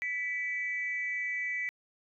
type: tone pair together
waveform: sine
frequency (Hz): 1975.5 / 2299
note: B6 / D7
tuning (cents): 0 / -37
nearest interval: minor third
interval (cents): 263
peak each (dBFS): -32 / -35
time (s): 0.02-1.69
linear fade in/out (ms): 0
effects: tanh soft clip ceiling -23 dBFS